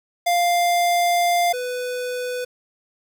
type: tone pair in turn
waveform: square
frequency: 698.5 / 497.2 Hz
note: F5 / B4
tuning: 0 / +12 cents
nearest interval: tritone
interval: 588 cents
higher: first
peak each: -17 / -25 dBFS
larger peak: first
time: 0.26-1.53 / 1.53-2.45 s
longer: first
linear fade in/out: 10 ms
effects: 8-bit